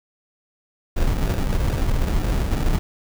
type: noise with sample-and-hold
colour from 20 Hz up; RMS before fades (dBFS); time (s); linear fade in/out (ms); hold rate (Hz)
brown; -20; 0.96-2.79; 5; 1050
effects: none